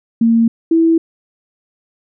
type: tone pair in turn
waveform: sine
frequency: 229.3 / 328.4 Hz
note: A#3 / E4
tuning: -28 / -6 cents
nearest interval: tritone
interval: 622 cents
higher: second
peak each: -8 dBFS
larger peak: neither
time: 0.21-0.48 / 0.71-0.98 s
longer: neither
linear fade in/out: 5 ms
effects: none